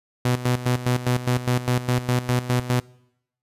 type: tone with tremolo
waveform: sawtooth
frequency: 124.2 Hz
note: B2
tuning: 10 cents sharp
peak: -14 dBFS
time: 0.25-2.8 s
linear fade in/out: 5 ms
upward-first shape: square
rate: 4.9 Hz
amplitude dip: 75%
effects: noise-tail reverb RT60 0.8 s tail -24 dB re dry + resampled to 32000 Hz